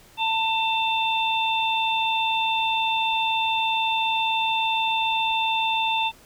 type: harmonic tone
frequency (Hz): 893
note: A5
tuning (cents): +25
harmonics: 1 / 3 / 4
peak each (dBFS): -23 / -26 / -27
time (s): 0.17-6.12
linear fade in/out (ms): 50
effects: pink hiss -52 dBFS RMS until 6.25 s